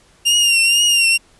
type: tone with vibrato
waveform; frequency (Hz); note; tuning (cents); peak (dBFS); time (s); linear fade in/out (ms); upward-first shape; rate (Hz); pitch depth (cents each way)
sawtooth; 2794; F7; 0; -8; 0.25-1.18; 20; triangle; 2.1; 64
effects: pink hiss -52 dBFS RMS until 1.39 s + resampled to 24000 Hz